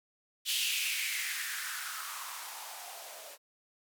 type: noise with band-pass filter sweep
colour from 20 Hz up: violet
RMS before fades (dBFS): -37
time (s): 0.45-3.38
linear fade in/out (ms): 50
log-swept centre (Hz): 3200 to 540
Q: 4.2
effects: none